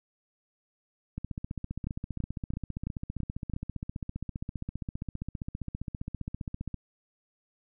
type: two click trains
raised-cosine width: 5 ms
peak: -20 / -22 dBFS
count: 6 / 85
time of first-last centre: 1.87-3.537 / 1.18-6.743 s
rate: 3 / 15.1 Hz
effects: none